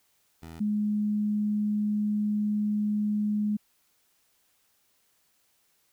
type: tone pair in turn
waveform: 15% pulse / sine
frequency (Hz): 81.8 / 209.5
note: E2 / G#3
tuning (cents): -13 / +15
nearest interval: octave + major third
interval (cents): 1628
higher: second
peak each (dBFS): -35 / -24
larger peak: second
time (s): 0.42-0.6 / 0.6-3.57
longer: second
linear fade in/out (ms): 10
effects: white hiss -69 dBFS RMS until 5.92 s